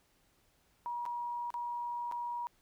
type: tone with dropouts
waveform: sine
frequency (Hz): 957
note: A#5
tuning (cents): +45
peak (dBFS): -35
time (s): 0.86-2.47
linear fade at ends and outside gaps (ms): 0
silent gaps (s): 1.054-1.062 / 1.504-1.541 / 2.114-2.122
effects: pink hiss -71 dBFS RMS until 2.61 s